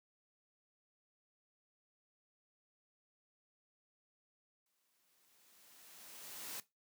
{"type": "noise with exponential growth", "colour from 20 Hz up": "white", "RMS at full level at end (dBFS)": -44, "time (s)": [4.66, 6.6], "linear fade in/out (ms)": 2, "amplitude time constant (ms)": 420, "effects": ["noise-tail reverb RT60 0.2 s tail -17 dB re dry", "high-pass 150 Hz 12 dB/octave"]}